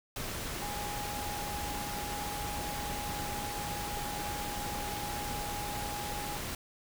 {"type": "tone in noise", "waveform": "sine", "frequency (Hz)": 825, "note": "G#5", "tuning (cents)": -12, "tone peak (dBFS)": -39, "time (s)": [0.62, 6.37], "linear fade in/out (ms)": 2, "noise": "pink", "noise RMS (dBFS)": -38, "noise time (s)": [0.16, 6.55], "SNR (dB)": -4, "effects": []}